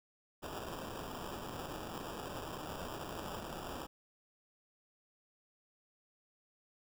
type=noise with sample-and-hold; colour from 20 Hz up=blue; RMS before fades=-44 dBFS; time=0.42-3.87 s; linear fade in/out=20 ms; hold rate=2100 Hz; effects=none